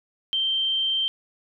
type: tone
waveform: sine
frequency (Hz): 3136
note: G7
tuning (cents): 0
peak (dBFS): -21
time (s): 0.33-1.08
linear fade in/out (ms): 0
effects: none